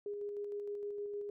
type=tone with tremolo; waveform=sine; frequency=410 Hz; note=G#4; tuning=22 cents flat; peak=-37 dBFS; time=0.06-1.3 s; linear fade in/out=2 ms; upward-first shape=square; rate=6.5 Hz; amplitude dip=25%; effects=none